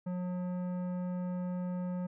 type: tone with tanh clipping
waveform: sine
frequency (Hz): 180.2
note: F#3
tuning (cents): -45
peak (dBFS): -35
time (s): 0.06-2.07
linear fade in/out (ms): 10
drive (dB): 13
effects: none